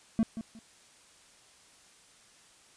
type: tone with echo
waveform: triangle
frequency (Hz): 224.3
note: A3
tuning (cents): +34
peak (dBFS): -20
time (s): 0.19-0.23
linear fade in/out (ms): 0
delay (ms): 180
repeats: 2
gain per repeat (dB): -12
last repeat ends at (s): 0.59
effects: white hiss -59 dBFS RMS until 2.76 s + resampled to 22050 Hz